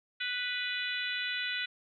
harmonic tone, 493.9 Hz, B4, in tune, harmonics 3 / 4 / 5 / 6 / 7 / 8, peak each -37 / -38 / -39 / -40 / -40 / -41 dBFS, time 0.2-1.66 s, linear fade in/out 10 ms, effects none

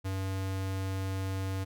square tone, 95.7 Hz, G2, 41 cents flat, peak -32 dBFS, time 0.04-1.65 s, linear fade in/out 20 ms, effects none

